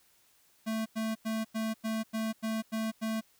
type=tone bursts; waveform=square; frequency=221.3 Hz; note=A3; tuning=10 cents sharp; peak=-31 dBFS; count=9; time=0.66-3.212 s; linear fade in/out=20 ms; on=200 ms; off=94 ms; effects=white hiss -66 dBFS RMS until 3.39 s